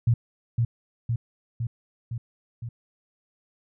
sine tone with echo, 117 Hz, A#2, 7 cents sharp, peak -16 dBFS, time 0.07-0.14 s, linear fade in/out 5 ms, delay 510 ms, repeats 5, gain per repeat -3 dB, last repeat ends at 2.69 s, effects none

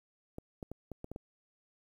clicks, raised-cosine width 2 ms, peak -28 dBFS, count 7, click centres 0.384 / 0.628 / 0.716 / 0.917 / 1.044 / 1.116 / 1.161 s, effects 10-bit

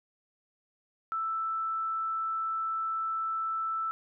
sine tone, 1322 Hz, E6, 5 cents sharp, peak -29 dBFS, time 1.12-3.91 s, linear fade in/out 0 ms, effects none

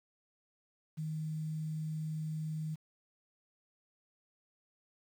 sine tone with quantisation, 156.3 Hz, D#3, 8 cents sharp, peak -35 dBFS, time 0.97-2.76 s, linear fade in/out 20 ms, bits 10, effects none

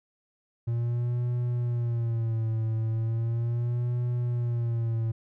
triangle tone with vibrato, 116.54 Hz, A#2, in tune, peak -23 dBFS, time 0.67-5.12 s, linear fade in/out 10 ms, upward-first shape sine, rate 0.37 Hz, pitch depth 78 cents each way, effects none

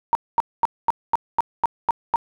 sine tone bursts, 932.3 Hz, A#5, in tune, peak -13 dBFS, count 9, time 0.13-2.159 s, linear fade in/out 0 ms, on 21 ms, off 230 ms, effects none

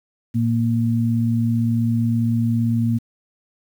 sine tone pair together, 114.4 / 232.4 Hz, A#2 / A#3, -32 / -5 cents, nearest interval octave, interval 1227 cents, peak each -19 dBFS, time 0.34-2.99 s, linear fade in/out 20 ms, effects 8-bit

